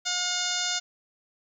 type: harmonic tone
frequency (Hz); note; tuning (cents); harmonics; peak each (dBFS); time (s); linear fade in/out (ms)
717; F5; +45; 1 / 2 / 3 / 4 / 5 / 6 / 7 / 8 / 9 / 10; -38 / -34 / -38 / -37 / -32 / -35 / -34 / -38 / -34 / -36; 0.05-0.8; 20
effects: 10-bit